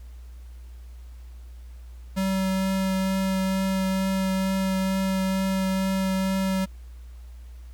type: tone with vibrato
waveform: square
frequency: 190.6 Hz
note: G3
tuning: 48 cents flat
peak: -23 dBFS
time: 2.16-6.66 s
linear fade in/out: 20 ms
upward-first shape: triangle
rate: 2.2 Hz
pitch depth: 10 cents each way
effects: added 60 Hz sine -39 dBFS peak until 7.73 s + pink hiss -60 dBFS RMS until 7.73 s